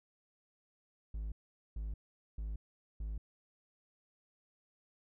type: tone bursts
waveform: triangle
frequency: 53 Hz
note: G#1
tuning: 36 cents sharp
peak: -35 dBFS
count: 4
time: 1.14-3.18 s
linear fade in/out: 5 ms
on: 180 ms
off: 440 ms
effects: none